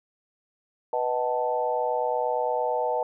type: chord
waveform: sine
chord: B dominant seventh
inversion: none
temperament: equal with one note detuned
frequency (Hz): 493.9 / 622.3 / 750.8 / 880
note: B4 / D#5 / F#5 / A5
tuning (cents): 0 / 0 / +25 / 0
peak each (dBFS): -28 / -29 / -31 / -28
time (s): 0.93-3.03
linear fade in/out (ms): 2
effects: none